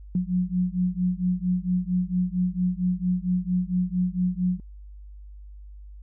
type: beating tone pair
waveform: sine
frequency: 179 / 183.4 Hz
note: F3 / F#3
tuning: +43 / -15 cents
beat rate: 4.4 Hz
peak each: -25 dBFS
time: 0.15-4.6 s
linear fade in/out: 2 ms
effects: added 50 Hz sine -40 dBFS peak until 6.02 s